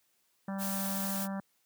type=harmonic tone; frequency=195.1 Hz; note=G3; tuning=8 cents flat; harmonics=1 / 3 / 4 / 5 / 6 / 7 / 8 / 9; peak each=-34 / -44 / -46 / -48 / -50 / -51 / -52 / -53 dBFS; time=0.48-1.4 s; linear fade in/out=2 ms
type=noise; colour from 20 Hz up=blue; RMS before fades=-37 dBFS; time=0.58-1.28 s; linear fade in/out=50 ms
effects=white hiss -73 dBFS RMS until 1.65 s + high-pass 100 Hz 12 dB/octave